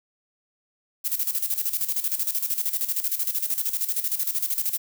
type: noise with tremolo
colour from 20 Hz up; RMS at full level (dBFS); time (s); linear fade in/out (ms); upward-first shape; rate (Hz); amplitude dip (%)
violet; -24; 1.04-4.78; 20; square; 13; 70
effects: none